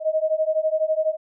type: beating tone pair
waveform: sine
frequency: 622.3 / 634.3 Hz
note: D#5 / D#5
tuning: 0 / +33 cents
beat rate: 12 Hz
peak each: -22 dBFS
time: 0-1.17 s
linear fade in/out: 50 ms
effects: none